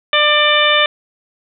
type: harmonic tone with a mistuned harmonic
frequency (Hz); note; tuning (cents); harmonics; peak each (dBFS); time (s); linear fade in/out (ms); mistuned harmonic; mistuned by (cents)
596; D5; +25; 1 / 2 / 3 / 4 / 5 / 6; -17 / -17 / -17 / -17 / -17 / -17; 0.13-0.86; 2; 4; -22
effects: none